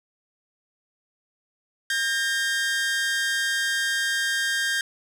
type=tone pair together; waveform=sawtooth; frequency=1600 / 1840.4 Hz; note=G6 / A#6; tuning=+35 / -23 cents; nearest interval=major second; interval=242 cents; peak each=-20 / -25 dBFS; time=1.9-4.81 s; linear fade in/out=2 ms; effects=low-pass 11000 Hz 12 dB/octave + 8-bit